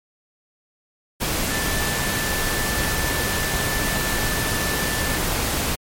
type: tone in noise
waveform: sine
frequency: 1760 Hz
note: A6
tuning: in tune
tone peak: -28 dBFS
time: 1.5-5.18 s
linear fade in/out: 20 ms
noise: pink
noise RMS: -23 dBFS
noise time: 1.2-5.76 s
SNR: -8 dB
effects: MP3 64 kbps